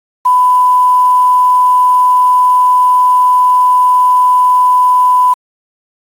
sine tone with quantisation, 999 Hz, B5, 20 cents sharp, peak -5 dBFS, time 0.25-5.34 s, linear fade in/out 10 ms, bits 5, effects AAC 64 kbps

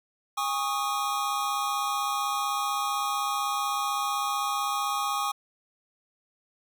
square chord, Ab suspended fourth, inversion none, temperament equal with one note detuned, 815.4 / 1108.7 / 1244.5 Hz, Ab5 / Db6 / Eb6, -32 / 0 / 0 cents, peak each -32 / -31 / -32 dBFS, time 0.37-5.32 s, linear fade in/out 10 ms, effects none

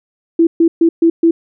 sine tone bursts, 332.3 Hz, E4, 14 cents sharp, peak -6 dBFS, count 5, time 0.39-1.31 s, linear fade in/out 5 ms, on 80 ms, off 130 ms, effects none

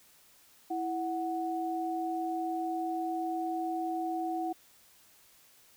sine tone pair together, 329.6 / 740 Hz, E4 / F#5, 0 / 0 cents, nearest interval octave + major second, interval 1400 cents, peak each -34 / -33 dBFS, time 0.7-4.53 s, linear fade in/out 10 ms, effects white hiss -61 dBFS RMS until 5.76 s

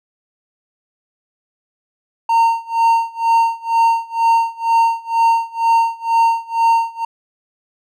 triangle tone with tremolo, 917 Hz, A#5, 29 cents flat, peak -7 dBFS, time 2.29-7.05 s, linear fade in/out 5 ms, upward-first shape sine, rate 2.1 Hz, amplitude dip 95%, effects none

